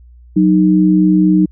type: tone pair together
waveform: sine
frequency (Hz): 185 / 309.2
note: F#3 / D#4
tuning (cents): 0 / -11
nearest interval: major sixth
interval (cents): 889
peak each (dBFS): -10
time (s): 0.36-1.46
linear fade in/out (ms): 10
effects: added 60 Hz sine -38 dBFS peak until 1.51 s